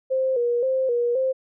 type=tone with vibrato; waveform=sine; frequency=501 Hz; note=B4; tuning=25 cents sharp; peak=-19 dBFS; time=0.1-1.33 s; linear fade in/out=20 ms; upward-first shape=square; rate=1.9 Hz; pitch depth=79 cents each way; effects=none